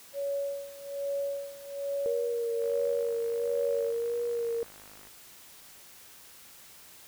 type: tone with tremolo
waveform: sine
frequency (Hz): 561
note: C#5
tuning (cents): +21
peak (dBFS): -28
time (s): 0.13-3.94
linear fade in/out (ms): 50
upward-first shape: sine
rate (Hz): 1.2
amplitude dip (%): 85
type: tone with vibrato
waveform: sine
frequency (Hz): 469.9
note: A#4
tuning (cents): +14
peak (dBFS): -28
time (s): 2.06-4.63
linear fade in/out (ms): 0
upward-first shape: sine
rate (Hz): 1.5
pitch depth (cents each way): 22
type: click train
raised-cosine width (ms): 0.5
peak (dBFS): -37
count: 127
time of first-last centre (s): 2.62-5.071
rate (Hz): 51.4
effects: white hiss -52 dBFS RMS until 7.07 s